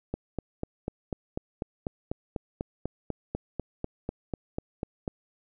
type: click train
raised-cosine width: 2 ms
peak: -17 dBFS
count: 21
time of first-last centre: 0.14-5.078 s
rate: 4.05 Hz
effects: none